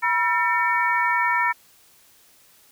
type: harmonic tone with a mistuned harmonic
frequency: 450.7 Hz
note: A4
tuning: 42 cents sharp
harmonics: 2 / 3 / 4 / 5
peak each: -22 / -26 / -23 / -26 dBFS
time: 0.02-1.53 s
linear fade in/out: 20 ms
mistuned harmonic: 2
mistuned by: +120 cents
effects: white hiss -55 dBFS RMS until 2.71 s